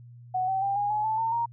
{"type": "tone with pitch steps", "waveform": "sine", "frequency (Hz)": [742, 766.8, 792.5, 819, 846.4, 874.8, 904.1, 934.3], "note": ["F#5", "G5", "G5", "G#5", "G#5", "A5", "A5", "A#5"], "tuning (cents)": [5, -38, 19, -24, 33, -10, 47, 4], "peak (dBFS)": -24, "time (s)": [0.34, 1.46], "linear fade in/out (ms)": 10, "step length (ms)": 140, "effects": ["added 120 Hz sine -45 dBFS peak until 1.52 s"]}